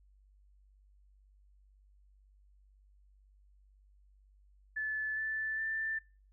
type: tone with pitch steps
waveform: sine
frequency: 1736 / 1755.2 / 1774.5 Hz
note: A6 / A6 / A6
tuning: -24 / -5 / +14 cents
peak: -33 dBFS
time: 4.76-5.99 s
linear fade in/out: 10 ms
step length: 410 ms
effects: noise-tail reverb RT60 0.4 s tail -25 dB re dry + added 49 Hz sine -61 dBFS peak until 6.32 s